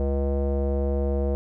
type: tone with low-pass filter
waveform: square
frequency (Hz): 69.3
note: C#2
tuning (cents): 0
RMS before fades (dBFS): -24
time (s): 0-1.35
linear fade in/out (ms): 0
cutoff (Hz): 550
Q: 4.7
effects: none